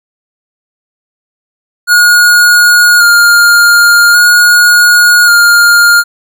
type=tone with vibrato; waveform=square; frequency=1425 Hz; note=F6; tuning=34 cents sharp; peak=-3 dBFS; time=1.87-6.04 s; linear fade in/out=50 ms; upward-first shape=square; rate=0.44 Hz; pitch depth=19 cents each way; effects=none